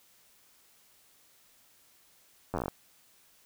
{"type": "slowing click train", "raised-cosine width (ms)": 1, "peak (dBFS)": -18, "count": 10, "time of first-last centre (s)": [2.54, 2.682], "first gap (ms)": 10, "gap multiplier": 1.11, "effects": ["white hiss -63 dBFS RMS until 3.45 s"]}